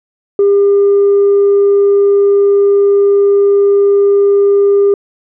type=tone; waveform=sine; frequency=401.4 Hz; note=G4; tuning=41 cents sharp; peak=-4 dBFS; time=0.39-4.94 s; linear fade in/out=2 ms; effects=tanh soft clip ceiling -3 dBFS

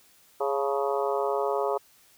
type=harmonic tone with a mistuned harmonic; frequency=138.59 Hz; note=C#3; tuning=in tune; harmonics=3 / 4 / 5 / 6 / 7 / 8 / 9; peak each=-28 / -30 / -32 / -34 / -35 / -36 / -37 dBFS; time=0.4-1.78 s; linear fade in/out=10 ms; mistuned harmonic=6; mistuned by=+66 cents; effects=white hiss -59 dBFS RMS until 2.17 s

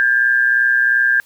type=tone pair together; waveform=sine; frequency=1600 / 1722.8 Hz; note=G6 / A6; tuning=+35 / -37 cents; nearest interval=minor second; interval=128 cents; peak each=-12 / -19 dBFS; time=0-1.2 s; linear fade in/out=0 ms; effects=white hiss -52 dBFS RMS until 1.25 s

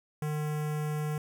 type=tone with notch filter; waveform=square; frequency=151.3 Hz; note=D#3; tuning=48 cents flat; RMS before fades=-32 dBFS; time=0.22-1.18 s; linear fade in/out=2 ms; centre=4100 Hz; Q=1; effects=none

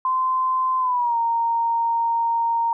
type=tone with pitch glide; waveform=sine; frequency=1034 to 926.5 Hz; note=C6 to A#5; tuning=-21 to -11 cents; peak=-18 dBFS; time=0.05-2.73 s; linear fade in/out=2 ms; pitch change=-190 cents; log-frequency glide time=0.79-1.17 s; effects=none

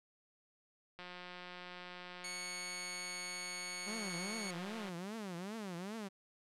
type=click train; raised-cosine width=0.3 ms; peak=-33 dBFS; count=699; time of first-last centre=0.99-4.889 s; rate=179 Hz
type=tone; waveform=15% pulse; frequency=2217 Hz; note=C#7; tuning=in tune; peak=-36 dBFS; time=2.24-4.51 s; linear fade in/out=5 ms
type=tone with vibrato; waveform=sawtooth; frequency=196 Hz; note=G3; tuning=in tune; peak=-38 dBFS; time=3.86-6.09 s; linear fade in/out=20 ms; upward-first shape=triangle; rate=2.5 Hz; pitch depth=290 cents each way
effects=low-pass 11000 Hz 12 dB/octave

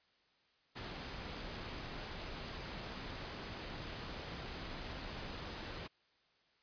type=noise with ADSR envelope; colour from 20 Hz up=pink; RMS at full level=-43 dBFS; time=0.75-5.88 s; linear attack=25 ms; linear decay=10 ms; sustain=-2 dB; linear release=17 ms; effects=white hiss -73 dBFS RMS until 6.62 s + resampled to 11025 Hz

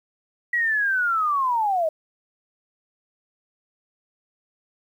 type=linear sweep; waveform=sine; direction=down; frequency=1941 to 611 Hz; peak=-19 dBFS; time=0.53-1.89 s; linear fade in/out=5 ms; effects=9-bit

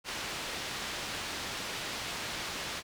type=low-pass noise; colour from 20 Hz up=white; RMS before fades=-38 dBFS; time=0.04-2.83 s; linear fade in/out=50 ms; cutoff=4300 Hz; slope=12 dB/octave; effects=none

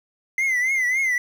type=tone with vibrato; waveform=triangle; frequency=2054 Hz; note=C7; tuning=33 cents flat; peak=-17 dBFS; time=0.38-1.18 s; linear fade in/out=2 ms; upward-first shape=triangle; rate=3.6 Hz; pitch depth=110 cents each way; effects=8-bit

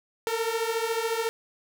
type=beating tone pair; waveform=sawtooth; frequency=447.7 / 461.7 Hz; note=A4 / A#4; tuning=+30 / -17 cents; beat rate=14 Hz; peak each=-25 / -25 dBFS; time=0.27-1.29 s; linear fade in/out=0 ms; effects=none

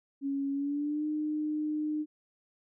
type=tone with pitch glide; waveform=sine; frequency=277.2 to 304 Hz; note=C#4 to D#4; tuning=0 to -40 cents; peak=-29 dBFS; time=0.21-2.06 s; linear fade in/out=50 ms; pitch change=+160 cents; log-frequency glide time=0.52-1.05 s; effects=none

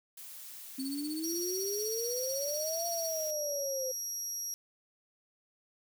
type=noise; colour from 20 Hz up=blue; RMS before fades=-47 dBFS; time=0.17-3.31 s; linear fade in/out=5 ms
type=exponential two-way sweep; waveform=sine; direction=up then down; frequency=261.6 to 690 to 513 Hz; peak=-34 dBFS; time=0.78-3.92 s; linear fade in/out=10 ms; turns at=2.87 s
type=tone with tremolo; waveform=25% pulse; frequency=4454 Hz; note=C#8; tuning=7 cents sharp; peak=-35 dBFS; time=0.79-3.11 s; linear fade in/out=10 ms; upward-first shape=sine; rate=16 Hz; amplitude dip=100%
type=tone; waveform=35% pulse; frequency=5670 Hz; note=F8; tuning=25 cents sharp; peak=-33 dBFS; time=1.24-4.54 s; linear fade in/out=0 ms
effects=none

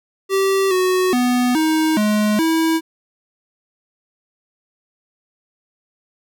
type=tone with pitch steps; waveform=square; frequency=387.9 / 369.3 / 247.4 / 315.2 / 211 / 324.3 Hz; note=G4 / F#4 / B3 / D#4 / G#3 / E4; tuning=-18 / -3 / +3 / +23 / +28 / -28 cents; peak=-15 dBFS; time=0.29-2.81 s; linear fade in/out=50 ms; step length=420 ms; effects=none

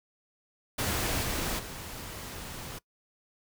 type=noise with level steps; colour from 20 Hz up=pink; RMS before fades=-30 / -32 / -41 dBFS; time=0.78-2.79 s; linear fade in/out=10 ms; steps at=1.22 / 1.58 s; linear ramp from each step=20 ms; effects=noise-tail reverb RT60 0.1 s tail -22 dB re dry

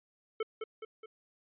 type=tone with echo; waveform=square; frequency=440 Hz; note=A4; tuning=in tune; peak=-31 dBFS; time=0.4-0.43 s; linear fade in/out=5 ms; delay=210 ms; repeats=3; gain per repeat=-5 dB; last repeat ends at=1.06 s; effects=resampled to 8000 Hz

